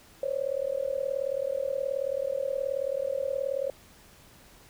sine tone with amplitude modulation, 544 Hz, C#5, 33 cents flat, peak -23 dBFS, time 0.23-3.7 s, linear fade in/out 2 ms, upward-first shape sine, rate 38.7 Hz, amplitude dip 95%, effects pink hiss -55 dBFS RMS until 4.69 s

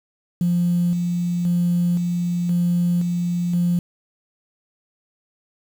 sine tone with tremolo, 174.61 Hz, F3, in tune, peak -15 dBFS, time 0.41-3.79 s, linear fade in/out 2 ms, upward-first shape square, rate 0.96 Hz, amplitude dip 35%, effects tanh soft clip ceiling -12 dBFS + 7-bit

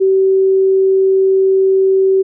sine tone, 383.3 Hz, G4, 39 cents flat, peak -8 dBFS, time 0-2.23 s, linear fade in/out 20 ms, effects none

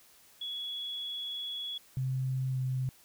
sine tone, 3369 Hz, G#7, 24 cents sharp, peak -35 dBFS, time 0.41-1.78 s, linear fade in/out 5 ms
sine tone with pitch glide, 130.81 to 129.68 Hz, C3 to C3, 0 to -15 cents, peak -29 dBFS, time 1.97-2.89 s, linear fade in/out 0 ms, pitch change -15 cents, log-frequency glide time 2.51-2.58 s
effects white hiss -60 dBFS RMS until 3.04 s

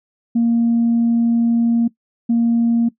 sine tone pair in turn, 233.1 / 233.1 Hz, A#3 / A#3, 0 / 0 cents, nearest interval unison, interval 0 cents, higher neither, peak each -11 dBFS, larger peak neither, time 0.35-1.88 / 2.29-2.89 s, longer first, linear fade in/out 10 ms, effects noise-tail reverb RT60 0.1 s tail -19 dB re dry + tanh soft clip ceiling -9 dBFS

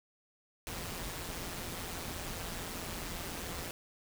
pink noise with amplitude modulation, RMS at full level -38 dBFS, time 0.67-3.71 s, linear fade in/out 0 ms, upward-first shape sine, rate 173 Hz, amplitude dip 60%, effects none

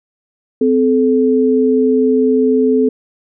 sine tone pair together, 257.5 / 433.1 Hz, C4 / A4, -28 / -27 cents, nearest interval major sixth, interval 901 cents, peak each -12 dBFS, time 0.61-2.89 s, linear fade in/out 5 ms, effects none

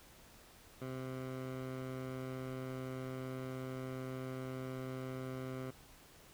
15% pulse tone with low-pass filter, 130 Hz, C3, 11 cents flat, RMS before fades -43 dBFS, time 0.81-5.71 s, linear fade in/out 10 ms, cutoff 2300 Hz, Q 0.63, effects pink hiss -60 dBFS RMS until 6.33 s

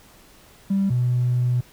triangle tone pair in turn, 196 / 123.47 Hz, G3 / B2, 0 / 0 cents, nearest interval minor sixth, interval 800 cents, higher first, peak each -14 dBFS, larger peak neither, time 0.7-0.9 / 0.9-1.61 s, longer second, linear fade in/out 10 ms, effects tanh soft clip ceiling -15 dBFS + pink hiss -51 dBFS RMS until 1.72 s

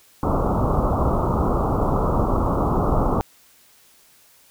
pink low-pass noise, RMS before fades -20 dBFS, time 0.23-3.21 s, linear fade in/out 0 ms, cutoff 1300 Hz, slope 96 dB/octave, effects white hiss -54 dBFS RMS until 4.5 s

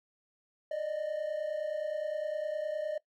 triangle tone pair together, 588.3 / 618 Hz, D5 / D#5, +3 / -12 cents, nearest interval minor second, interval 85 cents, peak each -34 / -31 dBFS, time 0.71-2.98 s, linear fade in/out 5 ms, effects noise-tail reverb RT60 0.1 s tail -20 dB re dry + tanh soft clip ceiling -25 dBFS

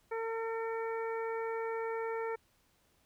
harmonic tone, 452.7 Hz, A4, 49 cents sharp, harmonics 1 / 2 / 3 / 4 / 5, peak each -35 / -41 / -45 / -47 / -49 dBFS, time 0.11-2.36 s, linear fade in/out 10 ms, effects pink hiss -71 dBFS RMS until 3.05 s

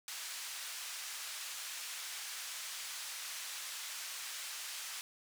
white band-pass noise, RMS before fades -44 dBFS, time 0.08-5.01 s, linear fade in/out 0 ms, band 1200 to 8400 Hz, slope 12 dB/octave, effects none

